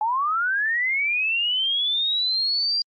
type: linear sweep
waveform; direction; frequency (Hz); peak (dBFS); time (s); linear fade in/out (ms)
sine; up; 837 to 4800; -20; 0.01-2.82; 2
effects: Opus 48 kbps